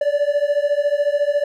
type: beating tone pair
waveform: triangle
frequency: 573 / 587 Hz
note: D5 / D5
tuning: -43 / -1 cents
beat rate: 14 Hz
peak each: -17 dBFS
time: 0.01-1.44 s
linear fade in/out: 5 ms
effects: none